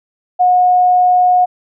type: tone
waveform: sine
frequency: 725 Hz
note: F#5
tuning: 35 cents flat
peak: -7 dBFS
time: 0.39-1.46 s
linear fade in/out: 20 ms
effects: none